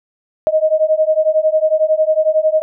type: beating tone pair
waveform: sine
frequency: 620 / 631 Hz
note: D#5 / D#5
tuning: -6 / +24 cents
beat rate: 11 Hz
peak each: -14 dBFS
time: 0.47-2.62 s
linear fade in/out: 0 ms
effects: none